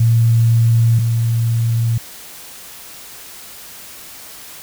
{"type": "tone pair in turn", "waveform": "sine", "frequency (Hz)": [115.3, 115.3], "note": ["A#2", "A#2"], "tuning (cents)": [-19, -19], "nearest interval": "unison", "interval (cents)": 0, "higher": "neither", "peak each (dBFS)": [-9, -13], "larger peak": "first", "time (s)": [[0, 0.99], [0.99, 1.98]], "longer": "neither", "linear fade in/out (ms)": 5, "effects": ["white hiss -36 dBFS RMS until 4.62 s"]}